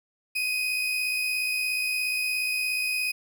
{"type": "tone pair together", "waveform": "35% pulse", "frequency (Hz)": [2501, 2558], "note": ["D#7", "D#7"], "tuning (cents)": [8, 47], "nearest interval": "unison", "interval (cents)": 39, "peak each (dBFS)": [-24, -35], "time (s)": [0.35, 3.12], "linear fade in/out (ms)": 10, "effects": ["10-bit"]}